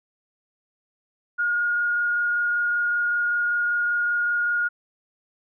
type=tone with frequency modulation; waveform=sine; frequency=1430 Hz; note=F6; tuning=41 cents sharp; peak=-20 dBFS; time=1.38-4.69 s; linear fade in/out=20 ms; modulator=25.2 Hz; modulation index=0.51; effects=none